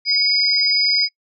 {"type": "tone pair together", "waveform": "sine", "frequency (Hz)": [2210, 4961], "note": ["C#7", "D#8"], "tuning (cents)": [-6, -6], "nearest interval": "octave + major second", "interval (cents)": 1400, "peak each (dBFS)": [-20, -15], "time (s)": [0.05, 1.09], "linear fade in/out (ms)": 50, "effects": ["noise-tail reverb RT60 0.1 s tail -25 dB re dry"]}